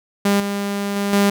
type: tone with level steps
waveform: sawtooth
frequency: 201.1 Hz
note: G3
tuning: 44 cents sharp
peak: -10 / -17 / -15 / -9 dBFS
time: 0.25-1.3 s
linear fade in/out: 5 ms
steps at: 0.4 / 0.96 / 1.13 s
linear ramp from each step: 2 ms
effects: none